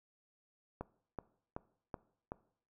click train, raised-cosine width 1 ms, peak -26 dBFS, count 5, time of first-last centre 0.81-2.319 s, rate 2.65 Hz, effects noise-tail reverb RT60 0.6 s tail -20 dB re dry

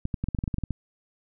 clicks, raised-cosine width 5 ms, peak -15 dBFS, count 12, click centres 0.054 / 0.142 / 0.24 / 0.286 / 0.348 / 0.388 / 0.439 / 0.478 / 0.542 / 0.584 / 0.637 / 0.707 s, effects none

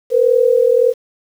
sine tone pair together, 466.2 / 507.8 Hz, A#4 / B4, 0 / +48 cents, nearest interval minor second, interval 148 cents, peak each -12 dBFS, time 0.1-0.94 s, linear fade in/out 50 ms, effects 7-bit

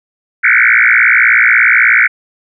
sine tone with frequency modulation, 1865 Hz, A#6, in tune, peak -5 dBFS, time 0.43-2.08 s, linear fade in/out 20 ms, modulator 58.3 Hz, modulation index 7.4, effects none

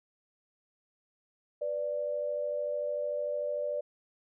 sine tone pair together, 493.9 / 587.3 Hz, B4 / D5, 0 / 0 cents, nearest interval minor third, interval 300 cents, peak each -37 / -31 dBFS, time 1.61-3.81 s, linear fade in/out 10 ms, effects none

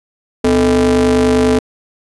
square ring-modulated tone, 92.5 Hz, F#2, in tune, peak -7 dBFS, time 0.44-1.59 s, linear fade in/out 5 ms, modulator 345 Hz, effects resampled to 24000 Hz + 8-bit

